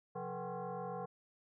sine tone with frequency modulation, 130.81 Hz, C3, in tune, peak -39 dBFS, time 0.15-1.06 s, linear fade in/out 10 ms, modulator 309 Hz, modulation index 2.9, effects none

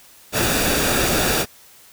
pink noise with comb filter, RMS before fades -19 dBFS, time 0.32-1.46 s, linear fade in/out 50 ms, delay 0.96 ms, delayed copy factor -0.5, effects white hiss -48 dBFS RMS until 1.92 s

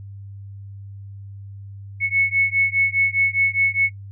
sine beating tone pair, 2201 / 2205.9 Hz, C#7 / C#7, -13 / -9 cents, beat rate 4.9 Hz, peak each -19 dBFS, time 2-3.9 s, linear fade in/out 50 ms, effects noise-tail reverb RT60 0.1 s tail -22 dB re dry + added 99 Hz sine -34 dBFS peak until 4.11 s

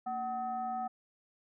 sine tone with frequency modulation, 751 Hz, F#5, 26 cents sharp, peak -33 dBFS, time 0.06-0.88 s, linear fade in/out 10 ms, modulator 521 Hz, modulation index 0.58, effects none

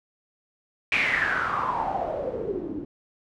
white noise with low-pass filter sweep, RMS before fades -27 dBFS, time 0.92-2.85 s, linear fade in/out 2 ms, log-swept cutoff 2500 to 270 Hz, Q 7.8, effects none

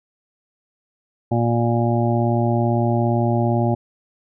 harmonic tone, 117.7 Hz, A#2, 17 cents sharp, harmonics 1 / 2 / 3 / 5 / 6 / 7, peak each -19 / -22 / -24 / -26 / -27 / -27 dBFS, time 1.31-3.75 s, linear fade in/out 10 ms, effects none

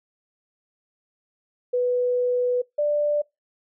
sine tone pair in turn, 493.9 / 590 Hz, B4 / D5, 0 / +8 cents, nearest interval minor third, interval 308 cents, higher second, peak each -19 dBFS, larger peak neither, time 1.73-2.62 / 2.78-3.22 s, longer first, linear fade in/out 10 ms, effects noise-tail reverb RT60 0.2 s tail -24 dB re dry

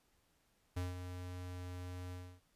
square tone with ADSR envelope, 90.1 Hz, F#2, 45 cents flat, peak -36 dBFS, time 0.76-2.41 s, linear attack 12 ms, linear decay 170 ms, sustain -8 dB, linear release 290 ms, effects pink hiss -75 dBFS RMS until 2.55 s + resampled to 32000 Hz

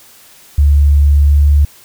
sine tone with pitch glide, 72 to 72.46 Hz, D2 to D2, -34 to -23 cents, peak -5 dBFS, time 0.58-1.65 s, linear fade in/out 5 ms, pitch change +11 cents, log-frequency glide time 1.28-1.39 s, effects white hiss -42 dBFS RMS until 1.84 s

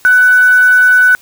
sine tone with quantisation, 1495 Hz, F#6, 17 cents sharp, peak -4 dBFS, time 0.05-1.15 s, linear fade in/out 0 ms, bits 4, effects white hiss -44 dBFS RMS until 1.21 s

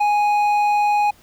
sine tone with hard clipping, 830 Hz, G#5, 1 cent flat, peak -16 dBFS, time 0-1.11 s, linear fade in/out 10 ms, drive 6 dB, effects pink hiss -52 dBFS RMS until 1.22 s

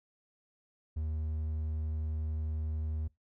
triangle tone, 77.78 Hz, D#2, in tune, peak -30 dBFS, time 0.96-3.08 s, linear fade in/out 10 ms, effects noise-tail reverb RT60 0.2 s tail -23 dB re dry

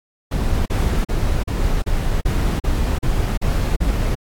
brown noise bursts, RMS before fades -18 dBFS, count 10, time 0.31-4.152 s, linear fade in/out 10 ms, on 350 ms, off 38 ms, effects AAC 64 kbps

